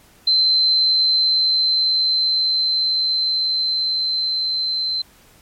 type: tone with level ramp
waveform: sine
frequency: 4089 Hz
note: C8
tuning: 41 cents flat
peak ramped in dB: -12 to -19 dBFS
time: 0.27-5.02 s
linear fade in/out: 5 ms
effects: pink hiss -51 dBFS RMS until 5.41 s + MP3 64 kbps